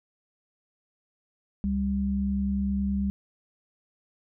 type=tone pair together; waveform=sine; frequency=69.3 / 198.29 Hz; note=C#2 / G3; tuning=0 / +20 cents; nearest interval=octave + tritone; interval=1820 cents; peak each=-30 / -25 dBFS; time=1.64-3.1 s; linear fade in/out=0 ms; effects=none